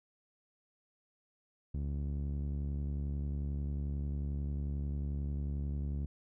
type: tone with low-pass filter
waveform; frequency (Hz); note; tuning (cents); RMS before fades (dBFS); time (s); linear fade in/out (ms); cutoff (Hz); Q
sawtooth; 71.2; C#2; +47; -36; 1.74-6.06; 5; 210; 0.86
effects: none